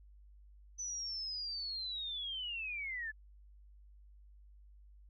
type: linear sweep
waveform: sine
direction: down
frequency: 6040 to 1700 Hz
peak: -38 dBFS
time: 0.78-3.12 s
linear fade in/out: 20 ms
effects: added 50 Hz sine -56 dBFS peak until 5.09 s